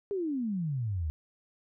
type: exponential sweep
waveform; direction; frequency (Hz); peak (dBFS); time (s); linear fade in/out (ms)
sine; down; 415.3 to 73.42; -29; 0.11-1.1; 0
effects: none